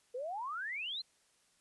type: exponential sweep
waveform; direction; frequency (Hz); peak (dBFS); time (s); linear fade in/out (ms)
sine; up; 472.1 to 4255; -37; 0.14-1.02; 10
effects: white hiss -71 dBFS RMS until 1.6 s + resampled to 24000 Hz